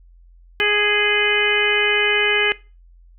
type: harmonic tone with a mistuned harmonic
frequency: 415.3 Hz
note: G#4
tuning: in tune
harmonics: 1 / 2 / 3 / 4 / 5 / 6 / 7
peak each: -22 / -30 / -30 / -21 / -22 / -22 / -22 dBFS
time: 0.6-2.52 s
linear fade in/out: 0 ms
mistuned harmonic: 7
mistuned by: +52 cents
effects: noise-tail reverb RT60 0.3 s tail -20 dB re dry + added 43 Hz sine -45 dBFS peak until 3.18 s